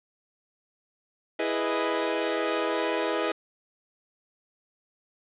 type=chord; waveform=sawtooth; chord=E major seventh; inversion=none; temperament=equal; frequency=329.6 / 415.3 / 493.9 / 622.3 Hz; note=E4 / G#4 / B4 / D#5; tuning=0 / 0 / 0 / 0 cents; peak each=-27 dBFS; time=1.39-3.32 s; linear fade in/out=5 ms; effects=resampled to 8000 Hz + 9-bit